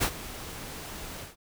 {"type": "noise with ADSR envelope", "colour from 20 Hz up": "pink", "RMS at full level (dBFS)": -23, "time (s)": [0, 1.36], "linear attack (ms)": 27, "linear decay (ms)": 72, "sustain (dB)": -17, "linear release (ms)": 150, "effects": []}